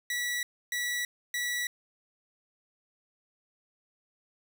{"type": "tone bursts", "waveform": "sawtooth", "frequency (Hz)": 1946, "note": "B6", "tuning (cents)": -26, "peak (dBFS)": -26, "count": 3, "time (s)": [0.1, 1.67], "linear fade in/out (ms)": 2, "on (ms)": 330, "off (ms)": 290, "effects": []}